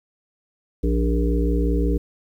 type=harmonic tone with a mistuned harmonic; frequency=58.4 Hz; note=A#1; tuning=4 cents sharp; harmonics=1 / 3 / 5 / 7 / 8; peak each=-19 / -27 / -25 / -28 / -29 dBFS; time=0.83-1.98 s; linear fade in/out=10 ms; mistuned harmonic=7; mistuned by=-30 cents; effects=9-bit